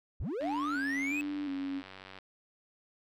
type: linear sweep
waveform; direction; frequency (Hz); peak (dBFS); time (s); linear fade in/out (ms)
triangle; up; 34.39 to 2593; -31; 0.2-1.21; 0
type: tone with vibrato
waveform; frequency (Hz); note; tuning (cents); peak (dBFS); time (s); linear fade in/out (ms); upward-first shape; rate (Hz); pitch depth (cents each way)
sine; 284.3; C#4; +44; -33; 0.4-1.83; 50; square; 1.4; 47
type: click train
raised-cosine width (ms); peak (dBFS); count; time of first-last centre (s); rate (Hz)
0.3; -31; 170; 0.41-2.187; 95.1
effects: none